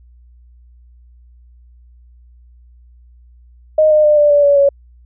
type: tone with pitch steps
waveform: sine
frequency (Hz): 620 / 609.7 / 599.6 / 589.6 / 579.8 / 570.2 / 560.7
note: D#5 / D#5 / D5 / D5 / D5 / C#5 / C#5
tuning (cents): -6 / -35 / +36 / +7 / -22 / +49 / +20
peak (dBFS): -7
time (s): 3.78-4.69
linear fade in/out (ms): 5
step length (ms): 130
effects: added 60 Hz sine -42 dBFS peak until 5.05 s